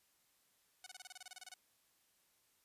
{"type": "tone bursts", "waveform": "5% pulse", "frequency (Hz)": 741, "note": "F#5", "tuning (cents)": 2, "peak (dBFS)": -38, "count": 14, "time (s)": [0.84, 1.54], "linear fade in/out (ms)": 2, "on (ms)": 24, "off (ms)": 28, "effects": ["white hiss -75 dBFS RMS until 2.64 s", "resampled to 32000 Hz"]}